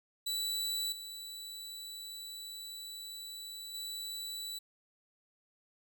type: tone with level steps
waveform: sawtooth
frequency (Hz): 3951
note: B7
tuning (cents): 0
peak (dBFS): -30 / -40 / -36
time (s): 0.26-4.59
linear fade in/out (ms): 10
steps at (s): 0.92 / 3.74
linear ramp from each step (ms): 5
effects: none